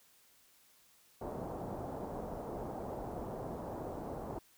white low-pass noise, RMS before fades -42 dBFS, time 1.21-4.39 s, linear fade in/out 5 ms, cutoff 790 Hz, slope 24 dB/octave, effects white hiss -66 dBFS RMS until 4.57 s

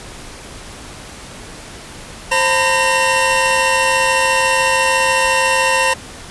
45% pulse tone cluster, 527 / 905 / 999 / 1848 / 2729 Hz, C5 / A5 / B5 / A#6 / F7, +12 / +48 / +20 / -16 / -41 cents, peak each -19 dBFS, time 2.31-5.94 s, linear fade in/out 10 ms, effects pink hiss -34 dBFS RMS until 6.3 s + resampled to 24000 Hz

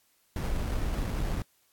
brown noise with sample-and-hold, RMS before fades -30 dBFS, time 0.36-1.42 s, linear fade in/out 2 ms, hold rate 3675 Hz, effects white hiss -68 dBFS RMS until 1.72 s + AAC 64 kbps

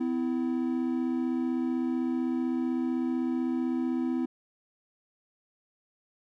triangle tone pair together, 253.8 / 329.6 Hz, B3 / E4, +47 / 0 cents, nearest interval perfect fourth, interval 453 cents, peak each -26 / -29 dBFS, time 0-4.26 s, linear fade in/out 10 ms, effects none

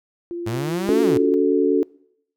sine tone with vibrato, 344.8 Hz, F4, 22 cents flat, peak -26 dBFS, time 0.31-1.34 s, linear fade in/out 0 ms, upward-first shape sine, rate 16 Hz, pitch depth 8 cents each way
sawtooth linear two-way sweep, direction up then down, 103.83 to 236.5 to 103.83 Hz, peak -20 dBFS, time 0.46-1.18 s, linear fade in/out 10 ms, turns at 1.02 s
sine chord, F# minor, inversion second, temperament equal with one note detuned, 284.3 / 370 / 440 Hz, C#4 / F#4 / A4, +44 / 0 / 0 cents, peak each -19 dBFS, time 0.89-1.83 s, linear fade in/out 0 ms
effects noise-tail reverb RT60 0.7 s tail -24 dB re dry

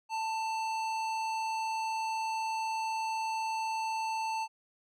sine tone with hard clipping, 888 Hz, A5, 16 cents sharp, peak -33 dBFS, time 0.09-4.48 s, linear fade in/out 50 ms, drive 14 dB, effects none

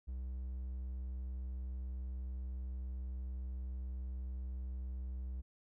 triangle tone, 63.5 Hz, B1, 49 cents sharp, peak -37 dBFS, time 0.07-5.42 s, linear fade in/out 20 ms, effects none

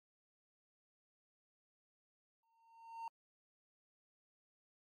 triangle tone with exponential growth, 914 Hz, A#5, 34 cents flat, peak -39 dBFS, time 2.43-3.08 s, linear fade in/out 2 ms, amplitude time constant 140 ms, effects AAC 64 kbps

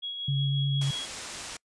sine tone with tremolo, 3322 Hz, G#7, in tune, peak -31 dBFS, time 0.02-1.06 s, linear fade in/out 20 ms, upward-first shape sine, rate 5.6 Hz, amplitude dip 35%
sine tone with vibrato, 138.59 Hz, C#3, in tune, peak -24 dBFS, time 0.28-0.91 s, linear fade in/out 5 ms, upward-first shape triangle, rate 8.3 Hz, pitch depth 19 cents each way
white low-pass noise, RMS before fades -40 dBFS, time 0.81-1.57 s, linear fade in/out 5 ms, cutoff 8400 Hz, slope 24 dB/octave
effects noise-tail reverb RT60 0.1 s tail -26 dB re dry + resampled to 24000 Hz

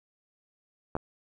clicks, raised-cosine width 1 ms, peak -15 / -21 dBFS, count 2, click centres 0.953 / 0.966 s, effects none

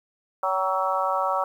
harmonic tone with a mistuned harmonic, 188.2 Hz, F#3, 30 cents sharp, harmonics 3 / 4 / 5 / 6 / 7, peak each -28 / -28 / -28 / -28 / -28 dBFS, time 0.43-1.44 s, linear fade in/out 2 ms, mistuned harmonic 4, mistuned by +23 cents, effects 9-bit

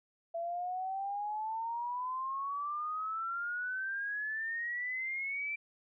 sine exponential sweep, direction up, 667 to 2349 Hz, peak -34 dBFS, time 0.34-5.56 s, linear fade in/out 10 ms, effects none

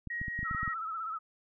clicks, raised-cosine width 5 ms, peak -27 dBFS, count 9, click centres 0.073 / 0.215 / 0.282 / 0.391 / 0.43 / 0.512 / 0.548 / 0.631 / 0.678 s
sine tone with tremolo, 1891 Hz, A#6, 24 cents sharp, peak -33 dBFS, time 0.1-0.74 s, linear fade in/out 5 ms, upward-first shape sine, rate 4.2 Hz, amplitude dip 25%
sine tone with vibrato, 1307 Hz, E6, 15 cents flat, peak -34 dBFS, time 0.44-1.19 s, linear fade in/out 20 ms, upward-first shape sine, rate 16 Hz, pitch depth 60 cents each way
effects none

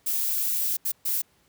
violet noise bursts at uneven times, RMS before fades -26 dBFS, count 3, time 0.06-0.77 / 0.85-0.92 / 1.05-1.22 s, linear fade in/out 10 ms, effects pink hiss -64 dBFS RMS until 1.48 s + high-pass 60 Hz 12 dB/octave

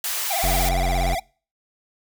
white high-pass noise, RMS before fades -26 dBFS, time 0.04-0.69 s, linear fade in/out 2 ms, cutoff 700 Hz, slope 12 dB/octave
square tone with vibrato, 725 Hz, F#5, 35 cents flat, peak -24 dBFS, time 0.3-1.2 s, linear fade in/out 10 ms, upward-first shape sine, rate 17 Hz, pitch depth 170 cents each way
square tone, 44.8 Hz, F1, 45 cents sharp, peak -21 dBFS, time 0.43-1.15 s, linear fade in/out 10 ms
effects noise-tail reverb RT60 0.4 s tail -25 dB re dry

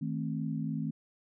sine chord, A diminished, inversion second, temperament just, 158.4 / 220 / 264 Hz, Eb3 / A3 / C4, +31 / 0 / +16 cents, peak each -34 / -36 / -37 dBFS, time 0.01-0.91 s, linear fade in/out 10 ms, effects none

